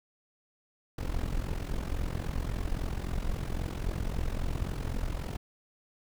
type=noise with amplitude modulation; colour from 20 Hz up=brown; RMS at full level=-29 dBFS; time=0.98-5.37 s; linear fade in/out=5 ms; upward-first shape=sine; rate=43.7 Hz; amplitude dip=80%; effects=none